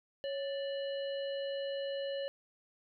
harmonic tone with a mistuned harmonic, 587.3 Hz, D5, in tune, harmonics 1 / 3 / 5 / 7, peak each -35 / -49 / -46 / -52 dBFS, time 0.24-2.28 s, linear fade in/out 0 ms, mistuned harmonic 1, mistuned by -100 cents, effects none

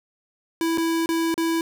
square tone with dropouts, 329.6 Hz, E4, in tune, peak -21 dBFS, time 0.61-1.61 s, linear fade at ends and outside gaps 1 ms, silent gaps 0.775-0.781 / 1.06-1.09 / 1.342-1.378 s, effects none

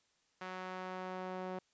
sawtooth tone with band-pass filter sweep, 185 Hz, F#3, in tune, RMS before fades -43 dBFS, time 0.41-1.59 s, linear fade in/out 5 ms, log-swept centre 1400 to 620 Hz, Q 0.89, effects white hiss -75 dBFS RMS until 1.73 s + resampled to 16000 Hz

